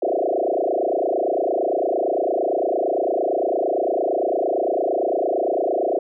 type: tone with frequency modulation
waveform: sine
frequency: 523.3 Hz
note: C5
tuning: in tune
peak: -18 dBFS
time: 0.02-5.99 s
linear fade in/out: 5 ms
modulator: 28.8 Hz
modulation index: 6.4
effects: none